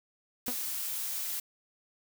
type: noise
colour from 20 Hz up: blue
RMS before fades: -35 dBFS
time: 0.46-1.4 s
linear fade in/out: 5 ms
type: tone with exponential decay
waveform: sawtooth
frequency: 247.6 Hz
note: B3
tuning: 5 cents sharp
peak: -26 dBFS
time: 0.48-0.57 s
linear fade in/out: 0 ms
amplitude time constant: 19 ms
effects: none